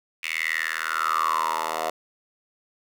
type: tone with high-pass filter sweep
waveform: 10% pulse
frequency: 79.9 Hz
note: D#2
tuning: 47 cents sharp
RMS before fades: -26 dBFS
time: 0.23-1.9 s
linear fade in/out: 5 ms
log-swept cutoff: 2400 to 700 Hz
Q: 8.8
effects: none